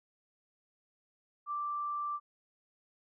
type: tone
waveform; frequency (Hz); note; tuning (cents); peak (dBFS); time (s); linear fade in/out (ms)
sine; 1174.7; D6; 0; -33; 1.46-2.2; 50
effects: none